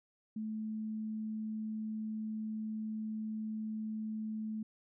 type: tone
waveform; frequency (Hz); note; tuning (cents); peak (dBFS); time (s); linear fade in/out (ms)
sine; 217.3; A3; -21; -36; 0.36-4.63; 5
effects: none